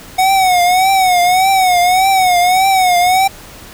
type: tone with vibrato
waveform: square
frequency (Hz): 740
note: F#5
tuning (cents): 0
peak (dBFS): -9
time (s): 0.18-3.28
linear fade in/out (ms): 10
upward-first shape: triangle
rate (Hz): 1.7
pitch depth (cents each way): 100
effects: pink hiss -35 dBFS RMS until 3.73 s